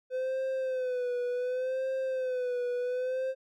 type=tone with vibrato; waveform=triangle; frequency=508 Hz; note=B4; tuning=49 cents sharp; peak=-27 dBFS; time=0.1-3.35 s; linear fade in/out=50 ms; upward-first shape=sine; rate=0.68 Hz; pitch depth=65 cents each way; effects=none